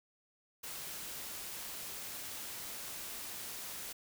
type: noise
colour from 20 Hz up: white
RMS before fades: -44 dBFS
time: 0.63-3.93 s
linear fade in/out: 10 ms
effects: none